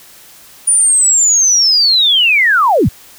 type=linear sweep; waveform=sine; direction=down; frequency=9560 to 50.9 Hz; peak=-7 dBFS; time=0.67-2.89 s; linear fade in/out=10 ms; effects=white hiss -40 dBFS RMS until 3.18 s